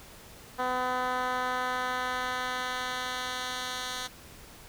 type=tone with band-pass filter sweep; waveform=10% pulse; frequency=252.3 Hz; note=B3; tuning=37 cents sharp; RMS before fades=-32 dBFS; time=0.58-4.08 s; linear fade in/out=20 ms; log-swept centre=910 to 4300 Hz; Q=0.83; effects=pink hiss -50 dBFS RMS until 4.68 s